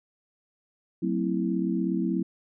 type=chord; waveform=sine; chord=F# half-diminished seventh; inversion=none; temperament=equal with one note detuned; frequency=185 / 225 / 261.6 / 329.6 Hz; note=F#3 / A3 / C4 / E4; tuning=0 / +39 / 0 / 0 cents; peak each=-28 / -31 / -31 / -29 dBFS; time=1.02-2.23 s; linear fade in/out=10 ms; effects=none